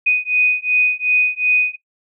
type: beating tone pair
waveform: sine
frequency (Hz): 2489 / 2491.7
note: D#7 / D#7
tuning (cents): 0 / +2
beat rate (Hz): 2.7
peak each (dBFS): -17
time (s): 0.06-1.76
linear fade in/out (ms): 10
effects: noise-tail reverb RT60 0.1 s tail -18 dB re dry